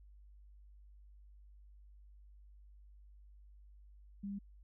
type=tone; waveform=sine; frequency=200 Hz; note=G3; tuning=35 cents sharp; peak=-39 dBFS; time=4.23-4.39 s; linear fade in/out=10 ms; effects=added 50 Hz sine -56 dBFS peak until 4.63 s